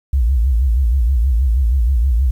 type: tone with vibrato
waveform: sine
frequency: 61.74 Hz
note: B1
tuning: in tune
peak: -11 dBFS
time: 0.13-2.31 s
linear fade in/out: 5 ms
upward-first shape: sine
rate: 6.3 Hz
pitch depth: 200 cents each way
effects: 8-bit